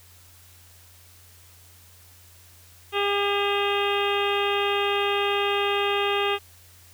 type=harmonic tone with a mistuned harmonic; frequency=403.4 Hz; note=G4; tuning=50 cents sharp; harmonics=1 / 2 / 3 / 4 / 5 / 6 / 7 / 8 / 9; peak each=-25 / -29 / -29 / -35 / -34 / -31 / -32 / -33 / -38 dBFS; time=2.92-6.39 s; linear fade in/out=50 ms; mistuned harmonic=6; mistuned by=+71 cents; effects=added 88 Hz sine -53 dBFS peak until 6.93 s + white hiss -53 dBFS RMS until 6.93 s